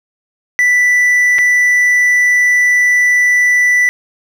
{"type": "tone with dropouts", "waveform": "triangle", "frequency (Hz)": 1975.5, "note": "B6", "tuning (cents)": 0, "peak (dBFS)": -6, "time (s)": [0.59, 3.89], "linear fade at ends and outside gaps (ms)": 0, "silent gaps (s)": [1.384, 1.388], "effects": []}